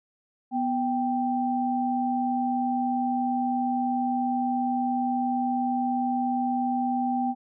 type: tone pair together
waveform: sine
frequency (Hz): 246.9 / 783.9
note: B3 / G5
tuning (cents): 0 / 0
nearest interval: octave + minor sixth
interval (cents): 2000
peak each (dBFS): -26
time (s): 0.51-7.35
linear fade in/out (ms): 50
effects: none